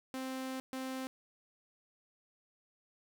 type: tone bursts at uneven times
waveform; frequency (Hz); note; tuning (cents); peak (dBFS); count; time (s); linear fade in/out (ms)
sawtooth; 261.6; C4; 0; -34; 2; 0.14-0.6 / 0.73-1.07; 0
effects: 11-bit